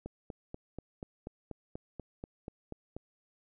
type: click train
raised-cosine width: 2 ms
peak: -27 dBFS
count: 13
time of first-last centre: 0.06-2.966 s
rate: 4.13 Hz
effects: none